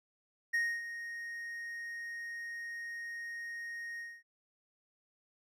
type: tone with ADSR envelope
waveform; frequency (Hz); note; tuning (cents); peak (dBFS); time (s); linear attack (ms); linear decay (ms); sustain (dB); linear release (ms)
triangle; 1864.7; A#6; 0; -26; 0.53-4.23; 15; 270; -12; 240
effects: none